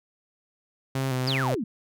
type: tone with vibrato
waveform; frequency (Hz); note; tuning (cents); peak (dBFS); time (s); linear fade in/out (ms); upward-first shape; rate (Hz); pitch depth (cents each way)
sawtooth; 130.81; C3; 0; -21; 0.95-1.55; 5; square; 3.1; 35
type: exponential sweep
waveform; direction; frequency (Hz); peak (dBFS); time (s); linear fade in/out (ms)
sine; down; 5274 to 193.9; -26; 1.27-1.64; 5
effects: none